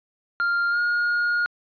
triangle tone with pitch glide, 1396.9 to 1429.6 Hz, F6 to F6, 0 to +40 cents, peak -18 dBFS, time 0.4-1.46 s, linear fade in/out 0 ms, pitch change +40 cents, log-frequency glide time 0.7-0.79 s, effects resampled to 11025 Hz

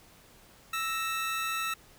25% pulse tone pair together, 1318.5 / 1864.6 Hz, E6 / A#6, 0 / 0 cents, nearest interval tritone, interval 600 cents, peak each -27 / -34 dBFS, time 0.73-1.74 s, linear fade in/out 5 ms, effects pink hiss -57 dBFS RMS until 1.98 s

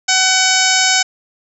harmonic tone with a mistuned harmonic, 753 Hz, F#5, 30 cents sharp, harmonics 1 / 2 / 3 / 4 / 5 / 6 / 7 / 8 / 9 / 10, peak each -20 / -18 / -19 / -21 / -22 / -23 / -18 / -21 / -20 / -22 dBFS, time 0.08-1.03 s, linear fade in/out 10 ms, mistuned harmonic 6, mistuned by -15 cents, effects none

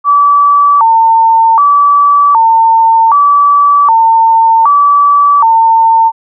sine tone with vibrato, 1020 Hz, C6, 44 cents flat, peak -3 dBFS, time 0.04-6.12 s, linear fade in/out 50 ms, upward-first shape square, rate 0.65 Hz, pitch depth 210 cents each way, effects none

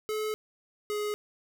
square tone pair in turn, 429.9 / 418.4 Hz, A4 / G#4, -40 / +13 cents, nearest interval unison, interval 47 cents, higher first, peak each -30 / -30 dBFS, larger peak neither, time 0.09-0.34 / 0.9-1.14 s, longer first, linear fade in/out 0 ms, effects none

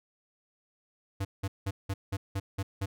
square tone bursts, 97.5 Hz, G2, 9 cents flat, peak -30 dBFS, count 8, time 1.2-2.86 s, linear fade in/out 10 ms, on 50 ms, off 180 ms, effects none

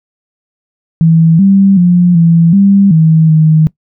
sine tone with pitch steps, 163.3 / 195.6 / 176.7 / 166.9 / 197.9 / 159.9 / 156.9 Hz, E3 / G3 / F3 / E3 / G3 / D#3 / D#3, -16 / -4 / +21 / +22 / +17 / +48 / +15 cents, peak -3 dBFS, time 1.01-3.67 s, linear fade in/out 0 ms, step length 380 ms, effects noise-tail reverb RT60 0.1 s tail -21 dB re dry

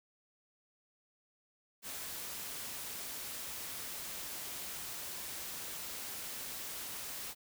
white noise, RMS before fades -43 dBFS, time 1.82-7.35 s, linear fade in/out 50 ms, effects none

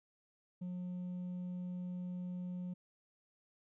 triangle tone with hard clipping, 180 Hz, F#3, 47 cents flat, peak -38 dBFS, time 0.61-2.74 s, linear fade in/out 10 ms, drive 1 dB, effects none

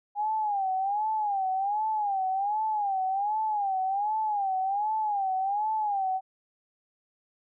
sine tone with vibrato, 811 Hz, G#5, 41 cents flat, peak -25 dBFS, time 0.15-6.21 s, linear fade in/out 50 ms, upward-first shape sine, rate 1.3 Hz, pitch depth 130 cents each way, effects none

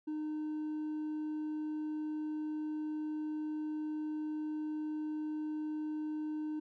sine tone with hard clipping, 306.3 Hz, D#4, 27 cents flat, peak -36 dBFS, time 0.07-6.6 s, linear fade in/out 10 ms, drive 2 dB, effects none

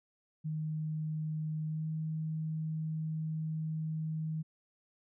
sine tone with pitch glide, 155.56 to 157.64 Hz, D#3 to D#3, 0 to +23 cents, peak -33 dBFS, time 0.44-4.43 s, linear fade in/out 20 ms, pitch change +23 cents, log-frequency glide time 1.67-1.87 s, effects none

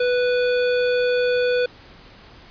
square tone, 493.9 Hz, B4, in tune, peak -18 dBFS, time 0-1.66 s, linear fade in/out 5 ms, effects pink hiss -46 dBFS RMS until 2.5 s + resampled to 11025 Hz

